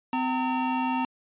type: tone pair together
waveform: square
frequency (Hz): 256.5 / 914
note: C4 / A#5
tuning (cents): -34 / -34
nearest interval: octave + minor seventh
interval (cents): 2200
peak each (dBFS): -28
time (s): 0.13-1.05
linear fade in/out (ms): 2
effects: resampled to 8000 Hz